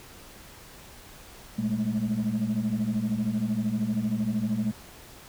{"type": "tone cluster", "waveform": "sine", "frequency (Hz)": [119, 206.2, 219.1], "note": ["A#2", "G#3", "A3"], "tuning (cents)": [36, -12, -7], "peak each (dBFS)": [-32, -27, -26], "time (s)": [1.58, 4.72], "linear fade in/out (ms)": 10, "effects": ["tanh soft clip ceiling -20 dBFS", "pink hiss -48 dBFS RMS until 5.28 s"]}